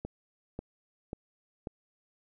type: click train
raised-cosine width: 2 ms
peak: -23 dBFS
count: 4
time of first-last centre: 0.05-1.672 s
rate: 1.85 Hz
effects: none